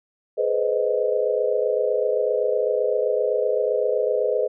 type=tone cluster; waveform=sine; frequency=423.9 / 498.2 / 526 / 623 Hz; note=G#4 / B4 / C5 / D#5; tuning=+35 / +15 / +9 / +2 cents; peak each=-24 / -23 / -27 / -25 dBFS; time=0.37-4.48 s; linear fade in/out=20 ms; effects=none